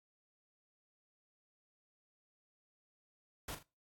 pink noise with echo, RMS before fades -43 dBFS, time 3.48-3.55 s, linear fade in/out 5 ms, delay 40 ms, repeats 2, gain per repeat -9 dB, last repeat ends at 3.63 s, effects noise-tail reverb RT60 0.3 s tail -24 dB re dry + AAC 64 kbps

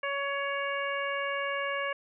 harmonic tone, 560 Hz, C#5, 18 cents sharp, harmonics 1 / 2 / 3 / 4 / 5, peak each -34 / -35 / -35 / -37 / -40 dBFS, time 0.03-1.93 s, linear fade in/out 5 ms, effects none

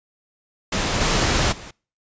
pink noise with level steps, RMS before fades -22 / -19 / -38 dBFS, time 0.72-1.71 s, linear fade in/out 5 ms, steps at 1 / 1.51 s, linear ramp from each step 20 ms, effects noise-tail reverb RT60 0.4 s tail -26 dB re dry + resampled to 16000 Hz

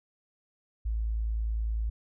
sine tone, 55 Hz, A1, in tune, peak -27 dBFS, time 0.85-1.9 s, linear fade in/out 10 ms, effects none

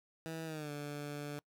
15% pulse tone with pitch glide, 162 to 146 Hz, E3 to D3, -30 to -10 cents, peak -34 dBFS, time 0.26-1.39 s, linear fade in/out 0 ms, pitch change -180 cents, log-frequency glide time 0.45-0.71 s, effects noise-tail reverb RT60 0.1 s tail -25 dB re dry

